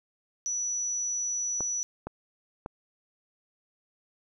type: tone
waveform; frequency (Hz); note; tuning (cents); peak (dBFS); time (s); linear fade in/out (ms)
sine; 5910; F#8; -3; -28; 0.46-1.83; 0
type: clicks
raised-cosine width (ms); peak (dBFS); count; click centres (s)
1; -21; 3; 1.607 / 2.07 / 2.661
effects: none